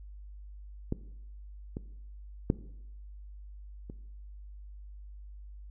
clicks, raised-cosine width 3 ms, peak -17 / -23 / -11 / -29 dBFS, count 4, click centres 0.924 / 1.769 / 2.501 / 3.899 s, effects noise-tail reverb RT60 0.8 s tail -17 dB re dry + added 50 Hz sine -44 dBFS peak until 5.7 s

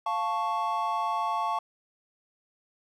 triangle chord, F augmented, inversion none, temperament equal, 698.5 / 880 / 1108.7 Hz, F5 / A5 / C#6, 0 / 0 / 0 cents, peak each -31 / -28 / -28 dBFS, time 0.06-1.59 s, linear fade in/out 5 ms, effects none

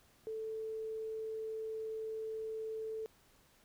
sine tone, 440.6 Hz, A4, 2 cents sharp, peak -38 dBFS, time 0.27-3.06 s, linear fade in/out 0 ms, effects pink hiss -67 dBFS RMS until 3.64 s

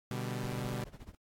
sawtooth chord, G major, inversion first, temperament equal, 123.47 / 146.83 / 196 Hz, B2 / D3 / G3, 0 / 0 / 0 cents, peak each -33 / -38 / -37 dBFS, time 0.11-0.84 s, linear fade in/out 0 ms
brown noise with tremolo, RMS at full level -46 dBFS, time 0.43-1.15 s, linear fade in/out 2 ms, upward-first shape sine, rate 14 Hz, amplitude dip 90%
effects AAC 64 kbps

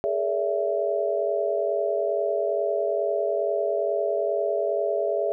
sine tone cluster, 414.3 / 456.6 / 572 / 662 Hz, G#4 / A#4 / D5 / E5, -4 / -36 / -46 / +7 cents, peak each -27 / -34 / -27 / -26 dBFS, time 0.04-5.32 s, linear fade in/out 0 ms, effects none

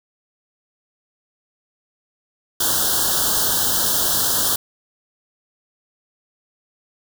white band-stop noise, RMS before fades -19 dBFS, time 2.6-4.56 s, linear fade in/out 5 ms, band 1700 to 3000 Hz, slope 96 dB/octave, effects none

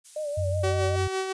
violet noise, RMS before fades -41 dBFS, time 0.04-0.68 s, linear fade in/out 20 ms
sine tone with vibrato, 596 Hz, D5, 25 cents sharp, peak -28 dBFS, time 0.16-0.96 s, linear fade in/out 5 ms, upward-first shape sine, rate 5.4 Hz, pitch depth 63 cents each way
sine tone, 92.5 Hz, F#2, in tune, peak -25 dBFS, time 0.37-1.08 s, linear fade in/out 10 ms
sawtooth tone with tremolo, 380 Hz, F#4, 46 cents sharp, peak -21 dBFS, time 0.63-1.33 s, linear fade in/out 10 ms, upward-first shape sine, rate 5.9 Hz, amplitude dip 45%
effects resampled to 22050 Hz

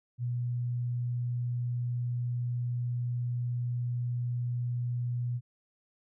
sine tone, 121.7 Hz, B2, 25 cents flat, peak -29 dBFS, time 0.18-5.41 s, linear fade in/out 50 ms, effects none

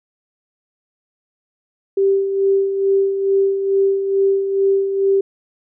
sine tone with tremolo, 391.5 Hz, G4, 2 cents flat, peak -11 dBFS, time 1.97-5.21 s, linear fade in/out 5 ms, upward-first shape sine, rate 2.3 Hz, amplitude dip 55%, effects none

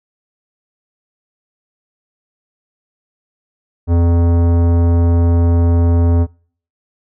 sine tone with tanh clipping, 85.2 Hz, F2, 42 cents flat, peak -11 dBFS, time 3.87-6.27 s, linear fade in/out 50 ms, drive 17 dB, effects noise-tail reverb RT60 0.5 s tail -25 dB re dry

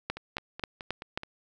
two click trains, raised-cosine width 0.3 ms, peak -14 / -23 dBFS, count 5 / 6, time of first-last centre 0.1-1.175 / 0.17-1.234 s, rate 3.72 / 4.7 Hz, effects none

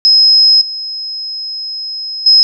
sine tone with level steps, 5120 Hz, D#8, 49 cents sharp, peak -4 / -19 / -3 dBFS, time 0.05-2.43 s, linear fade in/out 0 ms, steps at 0.61 / 2.26 s, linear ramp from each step 5 ms, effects none

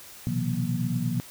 sine tone cluster, 120.6 / 129.4 / 162.5 / 181.2 / 238 Hz, B2 / C3 / E3 / F#3 / A#3, -41 / -19 / -24 / -36 / +36 cents, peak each -31 dBFS, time 0.27-1.2 s, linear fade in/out 0 ms, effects white hiss -46 dBFS RMS until 1.3 s

